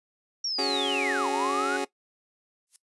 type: linear two-way sweep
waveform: sine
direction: down then up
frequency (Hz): 5660 to 799 to 1502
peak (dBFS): -27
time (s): 0.44-1.77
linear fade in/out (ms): 5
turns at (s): 1.29
type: chord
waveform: 25% pulse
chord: C# suspended fourth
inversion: none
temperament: just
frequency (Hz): 277.2 / 369.6 / 415.8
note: C#4 / F#4 / G#4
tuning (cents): 0 / -2 / +2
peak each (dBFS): -28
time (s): 0.58-1.85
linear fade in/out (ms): 10
type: noise with exponential growth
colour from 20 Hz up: violet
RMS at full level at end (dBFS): -41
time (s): 2.67-2.76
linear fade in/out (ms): 1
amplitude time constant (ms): 18
effects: noise-tail reverb RT60 0.1 s tail -18 dB re dry + resampled to 24000 Hz